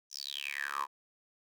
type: tone with high-pass filter sweep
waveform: 10% pulse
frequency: 70.6 Hz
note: C#2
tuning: 32 cents sharp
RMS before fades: -38 dBFS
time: 0.1-0.87 s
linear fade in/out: 50 ms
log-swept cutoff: 6000 to 950 Hz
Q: 9.4
effects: none